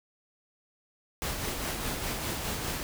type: noise with tremolo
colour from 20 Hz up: pink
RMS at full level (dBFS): -32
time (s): 1.22-2.83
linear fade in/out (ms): 0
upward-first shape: sine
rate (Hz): 4.9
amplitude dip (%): 35
effects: none